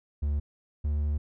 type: tone pair in turn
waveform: triangle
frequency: 72.8 / 74.03 Hz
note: D2 / D2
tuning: -15 / +14 cents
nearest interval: unison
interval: 29 cents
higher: second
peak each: -23 dBFS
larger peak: neither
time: 0.22-0.4 / 0.84-1.18 s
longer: second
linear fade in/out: 10 ms
effects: none